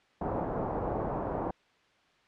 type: low-pass noise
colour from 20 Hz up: white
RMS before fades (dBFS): -33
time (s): 0.21-1.51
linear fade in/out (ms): 5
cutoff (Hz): 870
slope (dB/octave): 24
effects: white hiss -65 dBFS RMS until 2.27 s + low-pass 3000 Hz 12 dB/octave